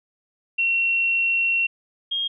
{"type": "tone pair in turn", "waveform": "sine", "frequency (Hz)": [2727, 3243], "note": ["F7", "G#7"], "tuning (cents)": [-42, -42], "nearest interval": "minor third", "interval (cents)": 300, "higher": "second", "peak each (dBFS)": [-18, -22], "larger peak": "first", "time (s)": [[0.58, 1.67], [2.11, 2.28]], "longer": "first", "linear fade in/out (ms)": 10, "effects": []}